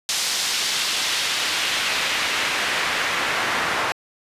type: noise with band-pass filter sweep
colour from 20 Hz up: pink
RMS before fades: -23 dBFS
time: 0.09-3.92 s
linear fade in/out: 0 ms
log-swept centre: 5100 to 1400 Hz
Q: 0.99
effects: resampled to 32000 Hz